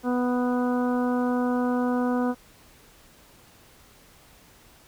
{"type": "harmonic tone", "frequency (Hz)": 247.4, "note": "B3", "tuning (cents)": 3, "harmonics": [1, 2, 3, 4, 5, 6], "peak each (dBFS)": [-23, -29, -33, -35, -37, -39], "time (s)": [0.03, 2.35], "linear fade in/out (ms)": 50, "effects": ["pink hiss -54 dBFS RMS until 4.87 s"]}